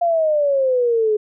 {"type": "exponential sweep", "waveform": "sine", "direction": "down", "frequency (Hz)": [698.5, 418.5], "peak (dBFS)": -14, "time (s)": [0.01, 1.17], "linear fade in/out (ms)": 10, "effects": []}